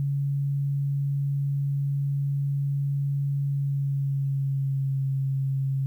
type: tone with pitch glide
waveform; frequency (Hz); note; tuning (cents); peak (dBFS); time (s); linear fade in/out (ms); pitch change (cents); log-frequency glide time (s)
sine; 140.2 to 135.5; C#3 to C#3; +20 to -39; -23; 0-5.86; 0; -59; 3.48-5.04
effects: 10-bit